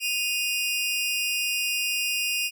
sawtooth tone pair together, 2491 / 2794 Hz, D#7 / F7, +1 / 0 cents, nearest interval major second, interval 199 cents, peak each -24 / -24 dBFS, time 0-2.51 s, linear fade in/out 50 ms, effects none

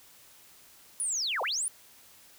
sine linear two-way sweep, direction down then up, 10120 to 442.6 to 10120 Hz, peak -28 dBFS, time 1-1.68 s, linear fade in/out 0 ms, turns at 1.42 s, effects white hiss -56 dBFS RMS until 2.38 s

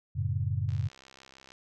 sine chord, F# minor, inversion none, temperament just, 92.5 / 111 / 138.75 Hz, F#2 / A2 / C#3, 0 / +16 / +2 cents, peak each -31 / -31 / -33 dBFS, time 0.15-0.89 s, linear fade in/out 20 ms
click train, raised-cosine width 0.2 ms, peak -34 dBFS, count 56, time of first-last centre 0.69-1.52 s, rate 66.3 Hz
effects none

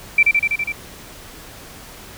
sine tone with echo, 2339 Hz, D7, 8 cents flat, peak -8 dBFS, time 0.18-0.23 s, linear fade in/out 5 ms, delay 82 ms, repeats 6, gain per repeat -2 dB, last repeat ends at 0.722 s, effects pink hiss -39 dBFS RMS until 2.17 s

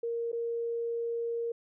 sine tone with dropouts, 466.2 Hz, A#4, in tune, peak -30 dBFS, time 0.03-1.52 s, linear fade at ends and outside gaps 5 ms, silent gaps 0.318-0.328 s, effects none

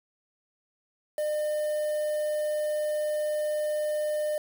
triangle tone with quantisation, 604 Hz, D5, 48 cents sharp, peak -24 dBFS, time 1.18-4.38 s, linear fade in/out 2 ms, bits 7, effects none

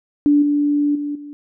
sine tone with level steps, 291.2 Hz, D4, 15 cents flat, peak -10 / -14 / -21 / -31 dBFS, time 0.26-1.33 s, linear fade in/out 0 ms, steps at 0.42 / 0.95 / 1.15 s, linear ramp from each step 5 ms, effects none

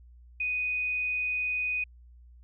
sine tone, 2489 Hz, D#7, in tune, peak -27 dBFS, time 0.4-1.84 s, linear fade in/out 5 ms, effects added 60 Hz sine -50 dBFS peak until 2.43 s

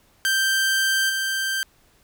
sawtooth tone with level steps, 1568 Hz, G6, in tune, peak -15 / -19 dBFS, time 0.25-1.63 s, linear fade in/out 0 ms, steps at 1.09 s, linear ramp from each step 10 ms, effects pink hiss -59 dBFS RMS until 2.03 s

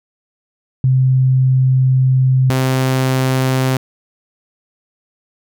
sine / sawtooth tone pair in turn, 130.2 / 130.66 Hz, C3 / C3, -8 / -2 cents, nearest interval unison, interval 6 cents, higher second, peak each -9 dBFS, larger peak neither, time 0.84-2.5 / 2.5-3.77 s, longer first, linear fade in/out 2 ms, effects none

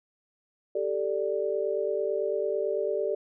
sine chord, G suspended second, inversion none, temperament just, 392 / 441 / 588 Hz, G4 / A4 / D5, 0 / +4 / +2 cents, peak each -30 dBFS, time 0.75-3.15 s, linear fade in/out 5 ms, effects none

